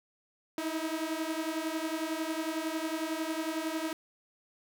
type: beating tone pair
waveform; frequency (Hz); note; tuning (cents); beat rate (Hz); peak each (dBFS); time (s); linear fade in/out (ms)
sawtooth; 314 / 325; D#4 / E4; +16 / -24; 11; -31; 0.58-3.93; 2
effects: none